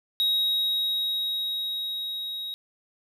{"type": "tone with level ramp", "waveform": "triangle", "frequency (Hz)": 3796, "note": "A#7", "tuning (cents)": 31, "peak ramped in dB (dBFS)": [-19, -30], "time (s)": [0.2, 2.54], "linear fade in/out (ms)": 0, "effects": []}